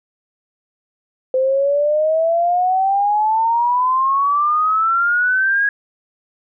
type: exponential sweep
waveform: sine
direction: up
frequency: 514 to 1661.2 Hz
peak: -13 dBFS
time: 1.34-5.69 s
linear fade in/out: 2 ms
effects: none